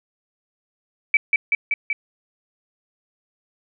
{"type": "tone with echo", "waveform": "sine", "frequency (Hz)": 2303, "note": "D7", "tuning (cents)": -34, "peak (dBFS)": -11, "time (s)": [1.14, 1.17], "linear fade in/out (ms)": 2, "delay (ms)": 190, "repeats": 4, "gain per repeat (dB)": -2, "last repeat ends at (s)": 1.93, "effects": []}